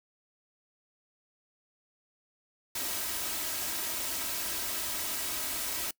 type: noise with comb filter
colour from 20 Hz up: white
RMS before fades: -34 dBFS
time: 2.75-5.91 s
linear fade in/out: 5 ms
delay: 3.1 ms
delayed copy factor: +0.5
effects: noise-tail reverb RT60 0.1 s tail -24 dB re dry